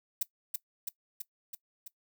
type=noise with echo; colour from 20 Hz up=violet; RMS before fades=-29 dBFS; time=0.21-0.23 s; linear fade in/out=5 ms; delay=330 ms; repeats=5; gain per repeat=-3 dB; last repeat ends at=1.88 s; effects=noise-tail reverb RT60 0.1 s tail -20 dB re dry